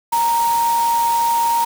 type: tone in noise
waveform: sine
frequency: 932.3 Hz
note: A#5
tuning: in tune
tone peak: -14 dBFS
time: 0.12-1.65 s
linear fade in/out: 10 ms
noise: white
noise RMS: -28 dBFS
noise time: 0.12-1.65 s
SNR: +11 dB
effects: none